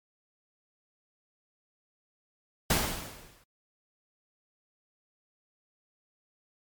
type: noise with exponential decay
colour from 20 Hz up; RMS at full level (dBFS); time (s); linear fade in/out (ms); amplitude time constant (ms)
pink; -23; 2.7-3.44; 5; 160
effects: MP3 96 kbps